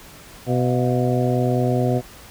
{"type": "harmonic tone with a mistuned harmonic", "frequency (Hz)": 125.2, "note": "B2", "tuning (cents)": 24, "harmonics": [1, 2, 3, 4, 5, 6], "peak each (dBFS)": [-20, -23, -25, -26, -27, -28], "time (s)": [0.46, 2.02], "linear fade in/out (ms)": 50, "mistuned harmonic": 6, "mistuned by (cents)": -85, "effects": ["pink hiss -43 dBFS RMS until 2.3 s"]}